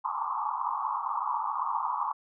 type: band-pass noise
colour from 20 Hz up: pink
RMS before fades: -31 dBFS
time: 0.04-2.13 s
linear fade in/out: 10 ms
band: 840 to 1200 Hz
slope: 96 dB/octave
effects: none